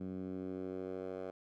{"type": "tone with band-pass filter sweep", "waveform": "10% pulse", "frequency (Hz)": 93.2, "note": "F#2", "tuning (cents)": 13, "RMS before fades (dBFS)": -42, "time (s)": [0, 1.31], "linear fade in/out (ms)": 10, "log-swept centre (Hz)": [200, 590], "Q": 1.6, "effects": []}